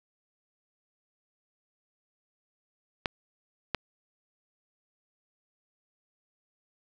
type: clicks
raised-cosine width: 0.3 ms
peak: -11 dBFS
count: 2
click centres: 3.058 / 3.747 s
effects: none